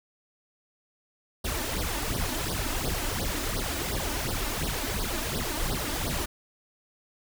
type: noise with flanger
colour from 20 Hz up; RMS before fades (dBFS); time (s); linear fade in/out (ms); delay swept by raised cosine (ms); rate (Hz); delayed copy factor
pink; -30; 1.44-6.26; 10; 0.2 to 3.4; 2.8; +0.95
effects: none